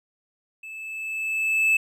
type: tone with level ramp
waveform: triangle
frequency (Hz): 2620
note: E7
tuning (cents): -11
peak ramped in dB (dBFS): -35 to -14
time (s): 0.63-1.77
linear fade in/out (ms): 5
effects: none